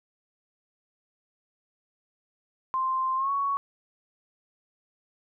sine tone with pitch glide, 1046.5 to 1115.2 Hz, C6 to C#6, 0 to +10 cents, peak -24 dBFS, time 2.74-3.57 s, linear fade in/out 0 ms, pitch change +110 cents, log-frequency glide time 3.16-3.31 s, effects none

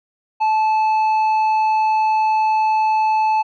sine tone with tanh clipping, 870 Hz, A5, 20 cents flat, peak -15 dBFS, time 0.4-3.43 s, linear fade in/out 20 ms, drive 6 dB, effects none

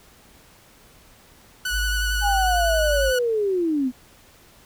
sawtooth tone with vibrato, 1480 Hz, F#6, in tune, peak -20 dBFS, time 1.65-3.19 s, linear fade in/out 5 ms, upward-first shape sine, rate 11 Hz, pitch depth 21 cents each way
sine tone, 51.91 Hz, G#1, in tune, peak -23 dBFS, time 1.7-3.13 s, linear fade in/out 50 ms
sine linear sweep, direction down, 830.6 to 241.5 Hz, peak -19 dBFS, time 2.21-3.92 s, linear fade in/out 50 ms
effects pink hiss -52 dBFS RMS until 4.65 s

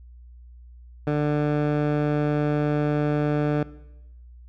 15% pulse tone with low-pass filter, 148.3 Hz, D3, 17 cents sharp, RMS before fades -23 dBFS, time 1.07-3.63 s, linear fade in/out 2 ms, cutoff 1600 Hz, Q 0.56, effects noise-tail reverb RT60 0.9 s tail -19 dB re dry + added 60 Hz sine -43 dBFS peak until 4.48 s

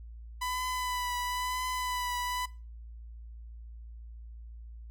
sawtooth tone with vibrato, 997 Hz, B5, 16 cents sharp, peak -28 dBFS, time 0.41-2.46 s, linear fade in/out 10 ms, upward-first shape triangle, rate 1 Hz, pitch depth 26 cents each way, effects noise-tail reverb RT60 0.3 s tail -19 dB re dry + added 57 Hz sine -43 dBFS peak until 4.9 s

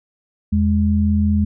sine tone pair together, 82.43 / 207.7 Hz, E2 / G#3, 0 / 0 cents, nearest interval octave + major third, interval 1600 cents, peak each -16 dBFS, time 0.52-1.45 s, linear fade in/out 10 ms, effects none

